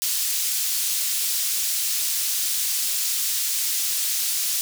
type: high-pass noise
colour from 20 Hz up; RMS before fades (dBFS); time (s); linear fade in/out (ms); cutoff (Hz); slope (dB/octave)
pink; -24; 0.02-4.61; 0; 5000; 12
effects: none